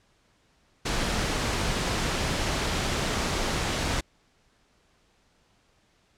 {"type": "noise", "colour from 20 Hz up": "pink", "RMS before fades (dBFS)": -27, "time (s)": [0.85, 4.01], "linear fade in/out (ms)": 10, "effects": ["pink hiss -65 dBFS RMS until 6.17 s", "low-pass 7000 Hz 12 dB/octave"]}